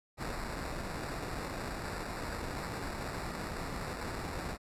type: noise with sample-and-hold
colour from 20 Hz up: pink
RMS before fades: -39 dBFS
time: 0.17-4.58 s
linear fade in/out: 50 ms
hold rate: 3150 Hz
effects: low-pass 12000 Hz 12 dB/octave